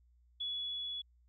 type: tone with level ramp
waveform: sine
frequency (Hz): 3394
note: G#7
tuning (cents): +37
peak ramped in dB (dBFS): -35 to -38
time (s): 0.4-1.02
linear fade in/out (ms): 10
effects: added 60 Hz sine -64 dBFS peak until 1.28 s